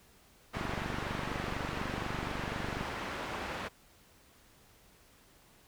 white low-pass noise, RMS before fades -39 dBFS, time 0.53-3.69 s, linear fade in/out 20 ms, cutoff 1700 Hz, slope 12 dB/octave
click train, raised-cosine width 3 ms, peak -25 dBFS, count 55, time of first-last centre 0.57-2.811 s, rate 24.1 Hz
effects pink hiss -62 dBFS RMS until 5.67 s

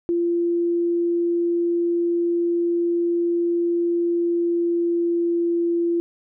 sine tone with pitch glide, 343.4 to 341.2 Hz, F4 to F4, -29 to -40 cents, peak -18 dBFS, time 0.09-6 s, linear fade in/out 0 ms, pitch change -11 cents, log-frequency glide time 4.02-5.65 s, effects none

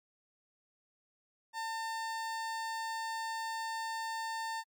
30% pulse tone, 900 Hz, A5, 39 cents sharp, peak -33 dBFS, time 1.53-4.64 s, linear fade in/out 50 ms, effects MP3 64 kbps

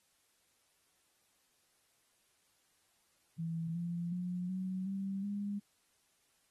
sine tone with pitch steps, 164.81 / 171.81 / 179.1 / 186.71 / 194.64 / 202.9 Hz, E3 / F3 / F3 / F#3 / G3 / G#3, 0 / -28 / +44 / +16 / -12 / -40 cents, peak -35 dBFS, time 3.38-5.6 s, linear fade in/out 20 ms, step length 370 ms, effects white hiss -74 dBFS RMS until 6.5 s + AAC 32 kbps

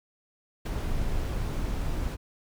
brown noise with ADSR envelope, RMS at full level -25 dBFS, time 0.65-2.17 s, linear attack 12 ms, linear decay 24 ms, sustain -4 dB, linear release 36 ms, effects none

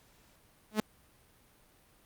sawtooth tone with exponential growth, 214.4 Hz, A3, 45 cents flat, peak -19 dBFS, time 0.71-0.8 s, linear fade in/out 0 ms, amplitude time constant 19 ms, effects pink hiss -64 dBFS RMS until 2.05 s + Opus 48 kbps

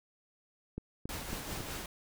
click train, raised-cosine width 3 ms, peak -25 dBFS, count 4, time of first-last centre 0.78-1.606 s, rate 3.63 Hz
pink noise with tremolo, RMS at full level -39 dBFS, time 1.09-1.86 s, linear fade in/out 2 ms, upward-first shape triangle, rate 5 Hz, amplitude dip 40%
effects none

